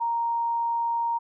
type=tone; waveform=sine; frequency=932.3 Hz; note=A#5; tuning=in tune; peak=-23 dBFS; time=0-1.19 s; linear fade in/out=20 ms; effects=none